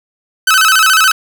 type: tone with vibrato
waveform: sawtooth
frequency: 1404 Hz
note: F6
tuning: 9 cents sharp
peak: -3 dBFS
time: 0.47-1.12 s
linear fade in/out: 5 ms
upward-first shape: square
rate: 14 Hz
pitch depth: 140 cents each way
effects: none